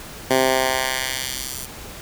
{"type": "tone with high-pass filter sweep", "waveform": "10% pulse", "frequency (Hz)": 130.81, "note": "C3", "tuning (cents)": 0, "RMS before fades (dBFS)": -22, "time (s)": [0.3, 1.66], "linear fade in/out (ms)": 10, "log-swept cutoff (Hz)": [270, 8200], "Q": 0.74, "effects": ["pink hiss -37 dBFS RMS until 2.01 s"]}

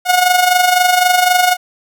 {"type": "tone with amplitude modulation", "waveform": "sawtooth", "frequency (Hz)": 725, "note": "F#5", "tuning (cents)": -35, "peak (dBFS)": -3, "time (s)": [0.05, 1.57], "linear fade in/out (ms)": 50, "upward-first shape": "sine", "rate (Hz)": 23.9, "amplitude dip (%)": 60, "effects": []}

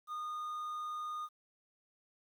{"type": "tone with quantisation", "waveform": "triangle", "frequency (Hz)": 1226, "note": "D#6", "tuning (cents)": -26, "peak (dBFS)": -36, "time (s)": [0.07, 1.29], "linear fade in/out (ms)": 50, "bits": 11, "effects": []}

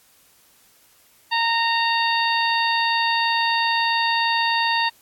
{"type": "harmonic tone with a mistuned harmonic", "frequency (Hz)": 923, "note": "A#5", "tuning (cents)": -17, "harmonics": [1, 2, 3, 4, 5], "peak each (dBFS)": [-21, -24, -26, -27, -28], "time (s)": [1.31, 4.9], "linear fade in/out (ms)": 20, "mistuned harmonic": 5, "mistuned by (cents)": -17, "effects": ["white hiss -56 dBFS RMS until 5.01 s", "AAC 64 kbps"]}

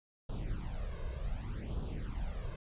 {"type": "noise with flanger", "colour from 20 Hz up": "brown", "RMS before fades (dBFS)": -38, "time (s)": [0.29, 2.56], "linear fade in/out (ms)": 5, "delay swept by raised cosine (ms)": [0.23, 1.93], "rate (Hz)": 0.66, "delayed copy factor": 0.8, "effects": ["resampled to 8000 Hz"]}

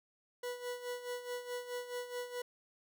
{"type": "tone with tremolo", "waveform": "40% pulse", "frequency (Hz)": 490.7, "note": "B4", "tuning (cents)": -11, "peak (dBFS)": -36, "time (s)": [0.43, 2.42], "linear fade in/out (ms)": 5, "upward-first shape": "sine", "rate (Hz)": 4.7, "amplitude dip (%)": 70, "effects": []}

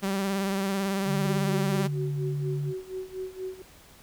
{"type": "tone with vibrato", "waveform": "sawtooth", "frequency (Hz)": 195.3, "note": "G3", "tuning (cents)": -6, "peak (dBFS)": -22, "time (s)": [0.02, 1.88], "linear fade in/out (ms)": 20, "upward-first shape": "triangle", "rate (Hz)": 18, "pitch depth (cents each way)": 43}
{"type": "tone with pitch glide", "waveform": "sine", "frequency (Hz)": [148.9, 143.74], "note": ["D3", "D3"], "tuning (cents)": [24, -37], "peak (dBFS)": -27, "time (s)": [1.05, 2.74], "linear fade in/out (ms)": 50, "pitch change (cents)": -61, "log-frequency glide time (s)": [1.38, 2.13]}
{"type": "tone with tremolo", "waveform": "sine", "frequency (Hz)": 374.4, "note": "F#4", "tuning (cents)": 20, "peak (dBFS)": -30, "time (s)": [1.25, 3.62], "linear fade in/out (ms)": 2, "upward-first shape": "sine", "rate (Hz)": 4.2, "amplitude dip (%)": 85}
{"effects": ["pink hiss -53 dBFS RMS until 4.02 s"]}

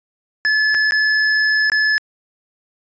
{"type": "tone with dropouts", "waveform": "square", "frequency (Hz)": 1723, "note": "A6", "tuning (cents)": -37, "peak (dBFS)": -14, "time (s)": [0.45, 1.98], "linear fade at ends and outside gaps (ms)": 0, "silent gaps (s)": [[0.744, 0.748], [0.909, 0.921], [1.699, 1.719]], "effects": ["resampled to 16000 Hz"]}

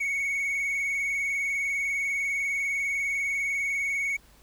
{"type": "tone with vibrato", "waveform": "triangle", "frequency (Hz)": 2217, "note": "C#7", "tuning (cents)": 0, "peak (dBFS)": -24, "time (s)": [0, 4.17], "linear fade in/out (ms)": 10, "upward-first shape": "triangle", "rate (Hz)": 20, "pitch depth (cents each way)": 49, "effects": ["added 50 Hz sine -57 dBFS peak until 4.42 s", "pink hiss -58 dBFS RMS until 4.42 s"]}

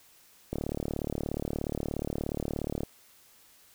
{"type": "click train", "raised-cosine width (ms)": 2, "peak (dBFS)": -18, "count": 86, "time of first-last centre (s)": [0.53, 2.834], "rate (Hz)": 36.9, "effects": ["white hiss -59 dBFS RMS until 3.74 s"]}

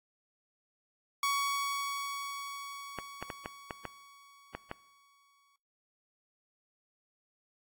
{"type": "tone with exponential decay", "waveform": "sawtooth", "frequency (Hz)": 1122, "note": "C#6", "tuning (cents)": 21, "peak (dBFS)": -24, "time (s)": [1.23, 5.56], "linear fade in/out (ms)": 2, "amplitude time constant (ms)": 940}
{"type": "clicks", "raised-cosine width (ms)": 0.5, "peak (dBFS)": -21, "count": 8, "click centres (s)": [2.987, 3.226, 3.302, 3.459, 3.708, 3.853, 4.55, 4.714]}
{"effects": ["noise-tail reverb RT60 0.7 s tail -25 dB re dry", "AAC 64 kbps"]}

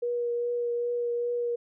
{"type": "tone with vibrato", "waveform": "sine", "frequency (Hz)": 478.8, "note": "A#4", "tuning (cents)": 46, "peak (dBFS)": -26, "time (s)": [0.02, 1.56], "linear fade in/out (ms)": 10, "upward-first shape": "triangle", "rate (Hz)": 2.5, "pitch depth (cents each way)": 15, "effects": []}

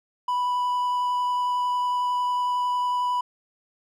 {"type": "tone with vibrato", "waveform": "triangle", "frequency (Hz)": 987.8, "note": "B5", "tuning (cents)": 0, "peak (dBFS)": -20, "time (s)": [0.28, 3.21], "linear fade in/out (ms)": 5, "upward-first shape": "triangle", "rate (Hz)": 11, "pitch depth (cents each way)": 8, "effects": []}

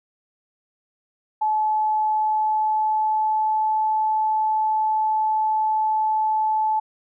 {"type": "tone with pitch glide", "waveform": "sine", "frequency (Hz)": [861, 867.5], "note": ["A5", "A5"], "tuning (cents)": [-38, -25], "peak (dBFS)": -18, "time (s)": [1.41, 6.8], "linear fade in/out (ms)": 10, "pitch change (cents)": 13, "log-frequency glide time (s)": [2.01, 3.81], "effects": []}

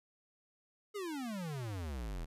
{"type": "exponential sweep", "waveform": "square", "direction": "down", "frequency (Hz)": [430.2, 38.16], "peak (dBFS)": -39, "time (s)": [0.94, 2.26], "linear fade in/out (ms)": 20, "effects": ["resampled to 32000 Hz"]}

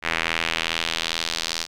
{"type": "tone with band-pass filter sweep", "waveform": "sawtooth", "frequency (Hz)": 82.41, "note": "E2", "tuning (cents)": 0, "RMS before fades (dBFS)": -26, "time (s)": [0.02, 1.67], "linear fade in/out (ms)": 50, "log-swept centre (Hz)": [2100, 4900], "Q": 1.8, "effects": []}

